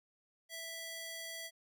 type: tone with high-pass filter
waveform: square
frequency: 659.3 Hz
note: E5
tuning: in tune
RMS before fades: -45 dBFS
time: 0.49-1.51 s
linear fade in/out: 50 ms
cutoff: 1800 Hz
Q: 0.63
effects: none